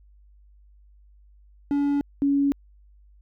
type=tone pair in turn; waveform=triangle / sine; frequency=284.9 / 280.7 Hz; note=C#4 / C#4; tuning=+48 / +22 cents; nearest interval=unison; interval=26 cents; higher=first; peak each=-18 dBFS; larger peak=neither; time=1.71-2.01 / 2.22-2.52 s; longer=neither; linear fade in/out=0 ms; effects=added 50 Hz sine -51 dBFS peak until 3.21 s